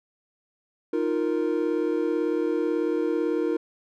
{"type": "chord", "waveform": "triangle", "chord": "Eb suspended second", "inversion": "none", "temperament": "equal", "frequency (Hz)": [311.1, 349.2, 466.2], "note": ["Eb4", "F4", "Bb4"], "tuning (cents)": [0, 0, 0], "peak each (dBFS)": -25, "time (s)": [0.93, 3.57], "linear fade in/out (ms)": 5, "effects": []}